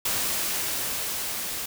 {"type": "noise with level ramp", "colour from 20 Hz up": "white", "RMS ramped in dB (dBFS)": [-26, -32], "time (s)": [0.05, 1.66], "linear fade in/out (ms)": 5, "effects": []}